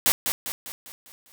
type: noise with echo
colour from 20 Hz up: white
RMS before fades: -19 dBFS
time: 0.06-0.12 s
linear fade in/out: 0 ms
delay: 200 ms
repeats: 6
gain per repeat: -6 dB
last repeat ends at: 1.32 s
effects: none